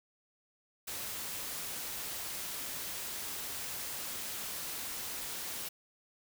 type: noise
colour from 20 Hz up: white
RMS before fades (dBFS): -40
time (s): 0.87-5.69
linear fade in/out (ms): 10
effects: none